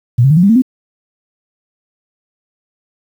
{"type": "tone with pitch steps", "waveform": "sine", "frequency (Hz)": [120, 136.26, 154.72, 175.69, 199.5, 226.5, 257.2], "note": ["B2", "C#3", "D#3", "F3", "G3", "A#3", "C4"], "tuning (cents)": [-49, -29, -9, 11, 31, -50, -30], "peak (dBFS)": -5, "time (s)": [0.18, 0.621], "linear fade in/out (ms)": 10, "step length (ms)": 63, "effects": ["7-bit"]}